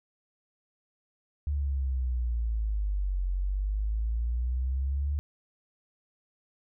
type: exponential two-way sweep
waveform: sine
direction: down then up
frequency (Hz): 73.42 to 45.17 to 73.42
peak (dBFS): -26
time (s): 1.47-5.19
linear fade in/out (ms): 0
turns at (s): 3.27
effects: none